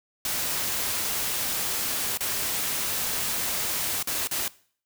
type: noise with dropouts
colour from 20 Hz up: white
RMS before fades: -28 dBFS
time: 0.25-4.48 s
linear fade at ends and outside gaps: 2 ms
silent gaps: 2.174-2.206 / 4.028-4.072 / 4.273-4.312 s
effects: noise-tail reverb RT60 0.5 s tail -20 dB re dry